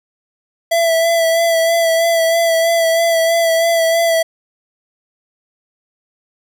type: tone with vibrato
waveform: square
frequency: 664 Hz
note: E5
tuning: 12 cents sharp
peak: -12 dBFS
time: 0.71-4.23 s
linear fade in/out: 10 ms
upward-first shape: sine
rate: 3.1 Hz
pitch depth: 26 cents each way
effects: none